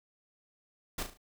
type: noise with echo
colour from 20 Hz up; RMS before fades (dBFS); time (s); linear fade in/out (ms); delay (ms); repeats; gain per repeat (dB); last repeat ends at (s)
pink; -35; 0.98-1.03; 5; 36; 4; -7; 1.174
effects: none